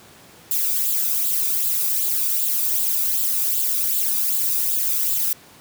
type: noise with flanger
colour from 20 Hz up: violet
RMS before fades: -21 dBFS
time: 0.51-5.33 s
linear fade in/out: 2 ms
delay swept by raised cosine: 0.25 to 0.85 ms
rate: 2.6 Hz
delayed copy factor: +0.55
effects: pink hiss -47 dBFS RMS until 5.6 s + high-pass 100 Hz 12 dB/octave